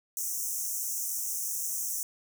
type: high-pass noise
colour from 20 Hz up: pink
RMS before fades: -33 dBFS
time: 0.17-2.03 s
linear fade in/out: 0 ms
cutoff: 5700 Hz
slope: 96 dB/octave
effects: none